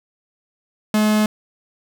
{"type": "tone", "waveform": "45% pulse", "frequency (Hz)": 213.4, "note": "G#3", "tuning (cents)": 47, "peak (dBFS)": -14, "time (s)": [0.94, 1.26], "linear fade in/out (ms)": 2, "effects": []}